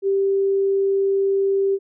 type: tone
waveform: sine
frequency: 392 Hz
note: G4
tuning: in tune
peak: -16 dBFS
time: 0.02-1.79 s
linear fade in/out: 50 ms
effects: none